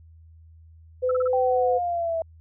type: tone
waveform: sine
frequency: 506 Hz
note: B4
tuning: 42 cents sharp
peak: -20 dBFS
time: 1.02-1.79 s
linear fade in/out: 20 ms
type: tone bursts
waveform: sine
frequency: 1318.5 Hz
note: E6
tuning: in tune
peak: -27 dBFS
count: 4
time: 1.09-1.278 s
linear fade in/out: 5 ms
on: 23 ms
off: 32 ms
type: exponential sweep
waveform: sine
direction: down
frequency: 784 to 650 Hz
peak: -23 dBFS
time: 1.33-2.22 s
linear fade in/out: 2 ms
effects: added 81 Hz sine -47 dBFS peak until 2.4 s